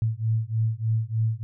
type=beating tone pair; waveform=sine; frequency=110 / 113.3 Hz; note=A2 / A#2; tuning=0 / -49 cents; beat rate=3.3 Hz; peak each=-25 dBFS; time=0.02-1.43 s; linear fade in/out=0 ms; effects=none